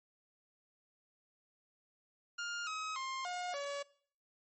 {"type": "tone with pitch steps", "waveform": "sawtooth", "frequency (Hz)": [1409, 1272, 1059, 717, 567], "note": ["F6", "D#6", "C6", "F5", "C#5"], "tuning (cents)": [15, 38, 21, 45, 39], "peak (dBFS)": -34, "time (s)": [2.38, 3.83], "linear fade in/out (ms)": 10, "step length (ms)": 290, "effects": ["noise-tail reverb RT60 0.6 s tail -22 dB re dry", "MP3 32 kbps"]}